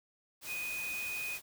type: tone in noise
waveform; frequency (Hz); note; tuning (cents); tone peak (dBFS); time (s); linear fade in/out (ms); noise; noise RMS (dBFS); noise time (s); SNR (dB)
sine; 2489; D#7; 0; -36; 0.46-1.39; 50; white; -44; 0.41-1.42; +5
effects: none